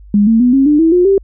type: tone with pitch steps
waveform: sine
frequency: 205.2 / 225.1 / 246.9 / 270.8 / 297 / 325.7 / 357.3 / 391.9 Hz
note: G#3 / A3 / B3 / C#4 / D4 / E4 / F4 / G4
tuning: -21 / +40 / 0 / -40 / +20 / -21 / +40 / 0 cents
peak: -6 dBFS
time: 0.14-1.18 s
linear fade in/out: 2 ms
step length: 130 ms
effects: added 50 Hz sine -34 dBFS peak until 1.23 s